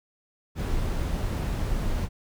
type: noise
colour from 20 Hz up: brown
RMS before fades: -27 dBFS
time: 0.55-2.09 s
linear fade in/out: 50 ms
effects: none